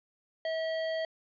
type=tone; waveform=square; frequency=645 Hz; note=E5; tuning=38 cents flat; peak=-31 dBFS; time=0.45-1.05 s; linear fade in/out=2 ms; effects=resampled to 11025 Hz + 11-bit